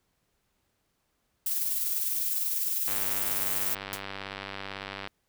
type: noise with tremolo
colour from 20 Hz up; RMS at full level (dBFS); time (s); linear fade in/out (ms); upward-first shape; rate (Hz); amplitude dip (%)
violet; -28; 1.46-3.75; 5; square; 20; 30
type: click train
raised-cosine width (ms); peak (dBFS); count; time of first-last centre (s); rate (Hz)
0.3; -20; 216; 2.88-5.074; 98
type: noise with exponential decay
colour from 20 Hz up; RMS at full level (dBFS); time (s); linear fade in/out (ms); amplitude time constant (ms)
white; -30; 3.93-4.02; 0; 19
effects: pink hiss -75 dBFS RMS until 5.28 s